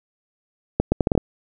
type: accelerating click train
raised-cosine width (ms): 2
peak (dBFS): -3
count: 7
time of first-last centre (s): 0.8-1.177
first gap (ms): 120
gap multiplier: 0.73
effects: none